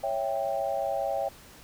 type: chord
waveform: sine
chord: C# diminished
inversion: none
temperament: equal with one note detuned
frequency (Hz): 554.4 / 659.3 / 788.5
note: C#5 / E5 / G5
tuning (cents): 0 / 0 / +10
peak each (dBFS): -31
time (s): 0.03-1.29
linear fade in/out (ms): 10
effects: pink hiss -51 dBFS RMS until 1.63 s